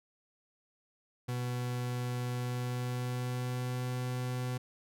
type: tone with pitch glide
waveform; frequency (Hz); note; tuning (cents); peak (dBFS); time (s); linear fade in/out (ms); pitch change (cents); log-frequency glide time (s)
40% pulse; 123.47 to 125.48; B2 to B2; 0 to +28; -32; 1.28-4.58; 10; +28; 2.32-3.9
effects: none